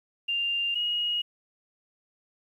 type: tone pair in turn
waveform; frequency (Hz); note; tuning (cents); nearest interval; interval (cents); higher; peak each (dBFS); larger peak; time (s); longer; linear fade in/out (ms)
sine; 2794 / 2883; F7 / F#7; 0 / -46; minor second; 54; second; -25; neither; 0.28-0.75 / 0.75-1.22; neither; 10
effects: 10-bit